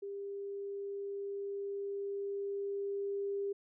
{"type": "tone with level ramp", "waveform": "sine", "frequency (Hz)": 399.4, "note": "G4", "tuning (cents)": 32, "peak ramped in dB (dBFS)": [-39, -33], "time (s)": [0.02, 3.53], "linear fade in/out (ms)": 10, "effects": []}